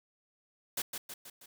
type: noise with echo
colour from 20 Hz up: white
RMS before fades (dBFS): -34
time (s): 0.77-0.82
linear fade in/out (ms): 5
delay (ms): 160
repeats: 4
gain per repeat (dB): -5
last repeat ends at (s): 1.46
effects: none